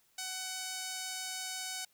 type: tone with band-pass filter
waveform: sawtooth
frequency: 749 Hz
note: F#5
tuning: 21 cents sharp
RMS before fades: -40 dBFS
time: 0.18-1.85 s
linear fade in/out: 5 ms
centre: 6800 Hz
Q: 0.96
effects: white hiss -70 dBFS RMS until 1.93 s